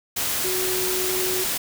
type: tone in noise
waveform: sine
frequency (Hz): 370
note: F#4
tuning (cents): 0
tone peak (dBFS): -26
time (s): 0.44-1.44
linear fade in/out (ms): 10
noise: white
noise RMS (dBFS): -25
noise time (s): 0.16-1.58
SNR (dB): -4
effects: none